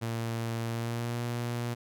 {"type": "tone with pitch glide", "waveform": "sawtooth", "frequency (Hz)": [115.1, 119.5], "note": ["A#2", "A#2"], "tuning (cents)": [-22, 43], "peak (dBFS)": -27, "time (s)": [0.01, 1.75], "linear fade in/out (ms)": 20, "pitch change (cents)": 65, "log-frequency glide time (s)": [0.66, 1.2], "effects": []}